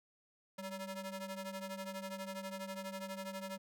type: ring-modulated tone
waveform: sawtooth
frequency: 382.2 Hz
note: G4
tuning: 44 cents flat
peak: -35 dBFS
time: 0.58-3.58 s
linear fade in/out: 10 ms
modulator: 185 Hz
effects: none